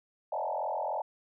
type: tone with frequency modulation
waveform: sine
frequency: 740 Hz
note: F#5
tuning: in tune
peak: -30 dBFS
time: 0.32-1.02 s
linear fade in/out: 5 ms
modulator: 43.4 Hz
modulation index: 4
effects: none